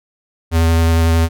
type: tone with vibrato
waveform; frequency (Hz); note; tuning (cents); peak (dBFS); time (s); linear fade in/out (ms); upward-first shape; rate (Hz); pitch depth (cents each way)
square; 82.41; E2; 0; -11; 0.51-1.29; 50; square; 11; 9
effects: none